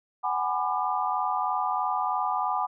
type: chord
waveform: sine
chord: G# half-diminished seventh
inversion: third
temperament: just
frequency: 747.5 / 830.6 / 996.7 / 1196.1 Hz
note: F#5 / G#5 / B5 / D6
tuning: +17 / 0 / +16 / +31 cents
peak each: -30 dBFS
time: 0.23-2.67 s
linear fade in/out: 20 ms
effects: none